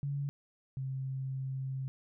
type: tone pair in turn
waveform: sine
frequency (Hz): 141.3 / 133.01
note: C#3 / C3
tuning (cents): +34 / +29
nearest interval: minor second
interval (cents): 105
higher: first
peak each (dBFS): -32 / -34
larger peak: first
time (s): 0.03-0.29 / 0.77-1.88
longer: second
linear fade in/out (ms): 0
effects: none